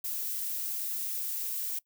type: noise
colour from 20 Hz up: violet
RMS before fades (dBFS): -34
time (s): 0.04-1.79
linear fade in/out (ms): 5
effects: noise-tail reverb RT60 0.1 s tail -22 dB re dry